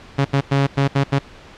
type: tone bursts at uneven times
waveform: sawtooth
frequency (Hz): 138.59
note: C#3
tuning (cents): 0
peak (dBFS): -10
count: 6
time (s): 0.18-0.25 / 0.33-0.41 / 0.51-0.67 / 0.77-0.88 / 0.95-1.04 / 1.12-1.19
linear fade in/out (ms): 10
effects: pink hiss -42 dBFS RMS until 1.57 s + low-pass 4000 Hz 12 dB/octave